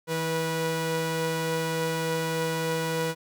sawtooth tone pair together, 161.7 / 488.5 Hz, E3 / B4, -33 / -19 cents, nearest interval octave + perfect fifth, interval 1914 cents, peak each -26 / -24 dBFS, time 0.07-3.15 s, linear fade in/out 50 ms, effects none

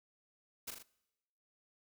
white noise with echo, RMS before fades -42 dBFS, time 0.67-0.71 s, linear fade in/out 10 ms, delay 40 ms, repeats 3, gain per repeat -4 dB, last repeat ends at 0.83 s, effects noise-tail reverb RT60 1.0 s tail -23 dB re dry

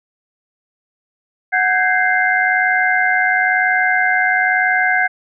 sine tone cluster, 737 / 1539 / 1640 / 2087 Hz, F#5 / G6 / G#6 / C7, -7 / -32 / -22 / -5 cents, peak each -18 dBFS, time 1.52-5.08 s, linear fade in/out 20 ms, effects none

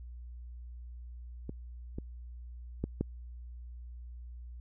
clicks, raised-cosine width 3 ms, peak -25 / -25 / -19 / -17 dBFS, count 4, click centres 1.494 / 1.985 / 2.84 / 3.01 s, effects added 60 Hz sine -43 dBFS peak until 4.6 s

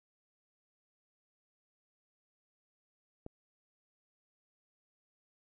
click, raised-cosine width 2 ms, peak -30 dBFS, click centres 3.264 s, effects none

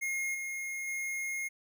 square tone with level steps, 2146 Hz, C7, 43 cents sharp, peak -32 / -36 / -34 dBFS, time 0.01-1.49 s, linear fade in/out 20 ms, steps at 0.34 / 0.87 s, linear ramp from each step 10 ms, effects none

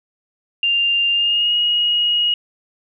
sine tone with pitch glide, 2794 to 2886 Hz, F7 to F#7, 0 to -44 cents, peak -14 dBFS, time 0.63-2.34 s, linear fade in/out 2 ms, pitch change +56 cents, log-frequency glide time 1.12-1.55 s, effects none

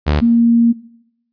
sawtooth / sine tone pair in turn, 74.5 / 233.4 Hz, D2 / A#3, +25 / +2 cents, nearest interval octave + minor sixth, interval 1977 cents, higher second, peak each -8 dBFS, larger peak neither, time 0.06-0.21 / 0.21-0.73 s, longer second, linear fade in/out 20 ms, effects noise-tail reverb RT60 0.8 s tail -20 dB re dry + resampled to 11025 Hz

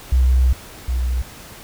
sine tone pair in turn, 63.7 / 61.99 Hz, C2 / B1, -46 / +7 cents, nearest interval unison, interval 47 cents, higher first, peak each -11 / -17 dBFS, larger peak first, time 0.12-0.53 / 0.88-1.22 s, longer first, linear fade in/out 5 ms, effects pink hiss -39 dBFS RMS until 1.63 s

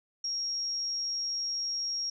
sine tone, 5588 Hz, F8, in tune, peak -30 dBFS, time 0.24-2.1 s, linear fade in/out 5 ms, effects none

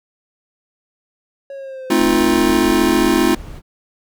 triangle exponential sweep, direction down, 554.4 to 394 Hz, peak -26 dBFS, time 1.5-3.34 s, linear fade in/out 2 ms
square chord, F dominant seventh, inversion first, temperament just, 218.3 / 261.9 / 314.3 / 349.2 Hz, A3 / C4 / Eb4 / F4, -13 / +2 / +18 / 0 cents, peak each -21 / -19 / -18 / -17 dBFS, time 1.9-3.35 s, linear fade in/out 5 ms
brown noise, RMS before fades -31 dBFS, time 1.97-3.62 s, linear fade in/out 50 ms
effects none

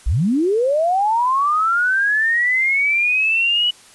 sine linear sweep, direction up, 40.26 to 2960 Hz, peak -14 dBFS, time 0.06-3.71 s, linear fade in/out 10 ms, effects white hiss -46 dBFS RMS until 3.94 s + resampled to 24000 Hz

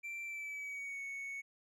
triangle tone with pitch glide, 2349 to 2217 Hz, D7 to C#7, 0 to 0 cents, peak -39 dBFS, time 0.03-1.42 s, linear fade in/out 20 ms, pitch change -100 cents, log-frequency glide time 0.24-1.01 s, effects none

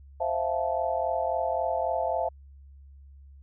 sine chord, F major seventh, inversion second, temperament just, 523.8 / 654.8 / 698.5 / 873.1 Hz, C5 / E5 / F5 / A5, +2 / -12 / 0 / -14 cents, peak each -32 / -29 / -30 / -32 dBFS, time 0.2-2.29 s, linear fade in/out 10 ms, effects added 69 Hz sine -47 dBFS peak until 3.42 s

